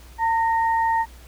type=tone pair together; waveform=sine; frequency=906.3 / 1864.7 Hz; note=A#5 / A#6; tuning=-49 / 0 cents; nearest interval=octave; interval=1249 cents; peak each=-18 / -28 dBFS; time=0.18-1.06 s; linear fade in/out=50 ms; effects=added 60 Hz sine -43 dBFS peak until 1.27 s + pink hiss -50 dBFS RMS until 1.27 s